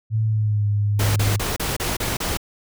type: tone with pitch glide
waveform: sine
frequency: 110 to 103.23 Hz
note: A2 to G#2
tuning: 0 to -10 cents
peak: -17 dBFS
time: 0.1-1.41 s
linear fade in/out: 50 ms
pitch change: -110 cents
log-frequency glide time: 0.25-0.66 s
type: noise bursts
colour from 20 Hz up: pink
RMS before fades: -24 dBFS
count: 7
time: 0.99-2.372 s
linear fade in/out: 5 ms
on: 170 ms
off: 32 ms
effects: none